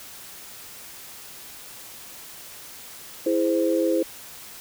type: chord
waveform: sine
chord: E augmented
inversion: none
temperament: equal with one note detuned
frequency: 329.6 / 415.3 / 519 Hz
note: E4 / G#4 / B#4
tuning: 0 / 0 / -14 cents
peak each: -22 / -27 / -23 dBFS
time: 3.26-4.03 s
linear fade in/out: 5 ms
effects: white hiss -42 dBFS RMS until 4.6 s